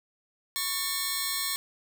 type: tone cluster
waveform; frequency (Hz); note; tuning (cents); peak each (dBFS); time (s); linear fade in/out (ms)
10% pulse; 1106 / 1789 / 4106; C#6 / A6 / C8; -4 / +28 / -33; -26 / -26 / -24; 0.56-1.56; 0
effects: none